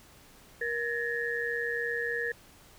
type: tone cluster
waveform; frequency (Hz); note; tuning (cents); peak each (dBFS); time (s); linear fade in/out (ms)
sine; 471.5 / 1702 / 1845; A#4 / G#6 / A#6; +20 / +42 / -18; -34 / -33 / -34; 0.61-2.32; 5
effects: pink hiss -56 dBFS RMS until 2.78 s